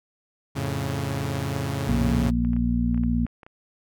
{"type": "chord", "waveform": "sawtooth", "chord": "F augmented", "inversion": "none", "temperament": "equal", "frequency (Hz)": [87.31, 110, 138.59], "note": ["F2", "A2", "C#3"], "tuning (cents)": [0, 0, 0], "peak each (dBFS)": [-28, -27, -24], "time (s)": [0.55, 2.31], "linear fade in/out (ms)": 20}
{"type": "harmonic tone", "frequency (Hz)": 59.1, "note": "A#1", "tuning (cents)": 24, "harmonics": [1, 2, 3, 4], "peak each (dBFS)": [-25, -29, -28, -23], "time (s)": [1.88, 3.26], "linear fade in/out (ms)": 10}
{"type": "clicks", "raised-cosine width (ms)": 0.5, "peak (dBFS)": -30, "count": 11, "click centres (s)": [2.012, 2.191, 2.449, 2.533, 2.565, 2.945, 2.977, 3.036, 3.266, 3.432, 3.465]}
{"effects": []}